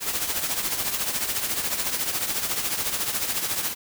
white noise with tremolo, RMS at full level -24 dBFS, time 0-3.75 s, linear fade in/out 50 ms, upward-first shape triangle, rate 14 Hz, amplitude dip 65%, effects none

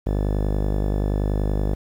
sawtooth tone with low-pass filter, 50.5 Hz, G#1, 48 cents flat, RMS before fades -22 dBFS, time 0.06-1.75 s, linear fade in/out 10 ms, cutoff 560 Hz, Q 1.3, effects 8-bit

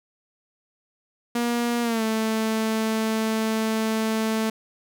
sawtooth tone with pitch glide, 237.9 to 220.7 Hz, A#3 to A3, +35 to +5 cents, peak -18 dBFS, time 1.35-4.5 s, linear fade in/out 5 ms, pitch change -130 cents, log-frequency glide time 1.82-2.03 s, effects none

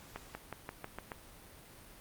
accelerating click train, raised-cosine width 0.5 ms, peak -25 dBFS, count 7, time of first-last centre 0.16-1.118 s, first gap 190 ms, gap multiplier 0.93, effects pink hiss -55 dBFS RMS until 2 s + Opus 48 kbps

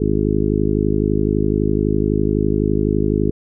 harmonic tone, 51.91 Hz, G#1, in tune, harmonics 1 / 2 / 3 / 4 / 5 / 6 / 7 / 8, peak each -23 / -23 / -23 / -23 / -23 / -23 / -23 / -23 dBFS, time 0-3.31 s, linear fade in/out 5 ms, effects none

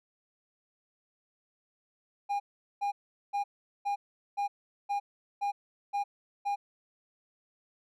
triangle tone bursts, 810 Hz, G#5, 43 cents flat, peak -26 dBFS, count 9, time 2.29-6.56 s, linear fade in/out 20 ms, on 110 ms, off 410 ms, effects none

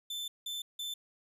40% pulse tone bursts at uneven times, 3533 Hz, A7, 6 cents sharp, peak -35 dBFS, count 3, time 0.1-0.28 / 0.46-0.62 / 0.79-0.94 s, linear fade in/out 5 ms, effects none

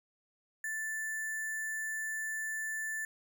sine tone with sample-and-hold, 1760 Hz, A6, in tune, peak -34 dBFS, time 0.64-3.05 s, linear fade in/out 2 ms, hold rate 8820 Hz, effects none

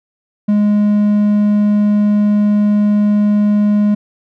triangle tone, 207.7 Hz, G#3, in tune, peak -7 dBFS, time 0.48-3.95 s, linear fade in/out 10 ms, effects none

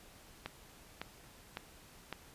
click train, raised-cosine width 0.3 ms, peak -23 dBFS, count 4, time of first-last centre 0.46-2.127 s, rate 1.8 Hz, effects pink hiss -58 dBFS RMS until 2.34 s + resampled to 32000 Hz

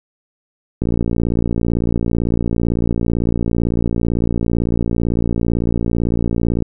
click train, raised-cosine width 3 ms, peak -5 dBFS, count 337, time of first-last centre 0.82-6.623 s, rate 57.9 Hz, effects none

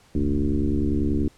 sine tone with frequency modulation, 151 Hz, D3, 48 cents sharp, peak -19 dBFS, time 0.15-1.28 s, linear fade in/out 2 ms, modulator 70.2 Hz, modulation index 2.8, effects pink hiss -56 dBFS RMS until 1.37 s + low-pass 10000 Hz 12 dB/octave

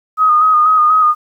sine tone with vibrato, 1244.5 Hz, D#6, in tune, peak -7 dBFS, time 0.17-1.15 s, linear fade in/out 50 ms, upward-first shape square, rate 4.1 Hz, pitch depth 29 cents each way, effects 8-bit

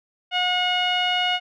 sawtooth tone with low-pass filter, 724 Hz, F#5, 38 cents flat, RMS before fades -22 dBFS, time 0.31-1.4 s, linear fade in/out 50 ms, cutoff 2900 Hz, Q 5.2, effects none

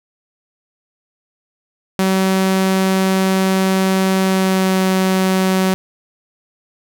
sawtooth tone with pitch glide, 190 to 188.36 Hz, F#3 to F#3, +46 to +31 cents, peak -9 dBFS, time 1.99-5.74 s, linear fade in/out 0 ms, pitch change -15 cents, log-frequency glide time 4.2-4.8 s, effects none

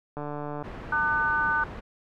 click train, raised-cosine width 1 ms, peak -21 dBFS, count 68, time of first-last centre 0.17-0.626 s, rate 147 Hz
pink low-pass noise, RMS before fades -39 dBFS, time 0.63-1.81 s, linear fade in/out 20 ms, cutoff 1600 Hz, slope 12 dB/octave
harmonic tone, 300 Hz, D4, 37 cents sharp, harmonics 3 / 4 / 5, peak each -29 / -29 / -24 dBFS, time 0.92-1.64 s, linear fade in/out 5 ms
effects none

